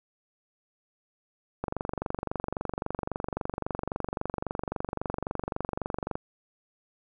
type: click train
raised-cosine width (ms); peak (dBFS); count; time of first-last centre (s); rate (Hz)
1; -16; 108; 1.64-6.155; 23.7
effects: none